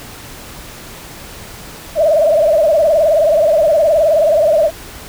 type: tone with vibrato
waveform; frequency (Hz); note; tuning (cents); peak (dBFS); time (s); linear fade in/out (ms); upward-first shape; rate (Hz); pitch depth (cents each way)
sine; 622.3; D#5; 0; -8; 1.95-4.71; 50; triangle; 19; 150
effects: pink hiss -33 dBFS RMS until 5.08 s